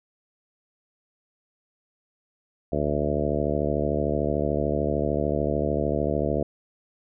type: harmonic tone with a mistuned harmonic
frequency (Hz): 73.42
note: D2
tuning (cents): 0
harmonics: 1 / 2 / 3 / 4 / 5 / 6 / 7 / 8 / 9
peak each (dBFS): -31 / -31 / -31 / -31 / -31 / -31 / -31 / -31 / -31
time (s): 2.72-6.43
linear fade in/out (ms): 5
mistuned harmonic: 1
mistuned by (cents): -28
effects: none